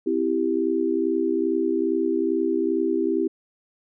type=chord; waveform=sine; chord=C major; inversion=none; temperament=equal with one note detuned; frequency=259.2 / 329.6 / 392 Hz; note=C4 / E4 / G4; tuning=-16 / 0 / 0 cents; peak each=-27 / -23 / -24 dBFS; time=0.06-3.28 s; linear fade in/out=10 ms; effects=none